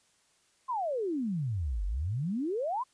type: exponential two-way sweep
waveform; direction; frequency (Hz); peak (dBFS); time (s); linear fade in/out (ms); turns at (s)
sine; down then up; 1080 to 45 to 1080; -29; 0.68-2.84; 20; 1.85
effects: white hiss -68 dBFS RMS until 2.93 s + resampled to 22050 Hz